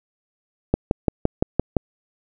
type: click train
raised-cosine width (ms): 2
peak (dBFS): -3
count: 7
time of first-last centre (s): 0.74-1.767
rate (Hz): 5.84
effects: none